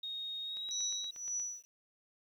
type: tone with pitch glide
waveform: sine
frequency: 3729 to 3874 Hz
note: A#7 to B7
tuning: 0 to -34 cents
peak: -38 dBFS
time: 0.03-1.11 s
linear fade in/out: 5 ms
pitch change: +66 cents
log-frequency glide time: 0.43-0.74 s
type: click train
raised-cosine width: 0.2 ms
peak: -37 dBFS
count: 8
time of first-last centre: 0.57-1.398 s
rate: 8.45 Hz
type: tone with tremolo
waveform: sine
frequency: 5910 Hz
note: F#8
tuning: 3 cents flat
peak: -33 dBFS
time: 0.71-1.65 s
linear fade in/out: 0 ms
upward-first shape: triangle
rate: 1.9 Hz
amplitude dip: 100%
effects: 11-bit